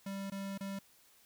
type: tone with dropouts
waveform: square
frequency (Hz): 196.2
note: G3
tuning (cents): +2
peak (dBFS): -39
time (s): 0.06-0.79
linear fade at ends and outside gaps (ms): 5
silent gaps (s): 0.301-0.319 / 0.578-0.607
effects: white hiss -65 dBFS RMS until 1.25 s